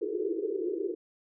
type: band-pass noise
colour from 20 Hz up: white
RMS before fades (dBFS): -32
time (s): 0.01-0.95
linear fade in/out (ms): 10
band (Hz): 330 to 450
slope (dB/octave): 96
effects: none